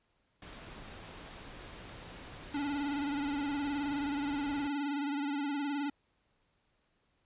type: noise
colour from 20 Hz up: pink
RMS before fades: -48 dBFS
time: 0.42-4.68 s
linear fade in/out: 2 ms
type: tone with vibrato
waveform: square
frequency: 285.5 Hz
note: D4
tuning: 49 cents flat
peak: -33 dBFS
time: 2.54-5.9 s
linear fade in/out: 5 ms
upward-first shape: sine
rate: 19 Hz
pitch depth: 60 cents each way
effects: pink hiss -75 dBFS RMS until 7.25 s + resampled to 8000 Hz